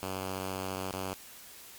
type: tone with dropouts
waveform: 5% pulse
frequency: 94.6 Hz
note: F#2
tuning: 39 cents sharp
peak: -23 dBFS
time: 0.03-1.14 s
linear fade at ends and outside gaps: 0 ms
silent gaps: 0.913-0.929 s
effects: white hiss -50 dBFS RMS until 1.78 s + MP3 96 kbps